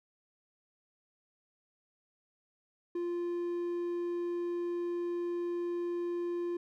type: tone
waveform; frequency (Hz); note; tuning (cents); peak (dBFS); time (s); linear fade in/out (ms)
triangle; 347.8; F4; -7; -30; 2.95-6.57; 5
effects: none